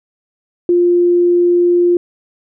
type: tone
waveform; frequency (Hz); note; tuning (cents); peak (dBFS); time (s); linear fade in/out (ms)
sine; 350.5; F4; +6; -8; 0.69-1.97; 2
effects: none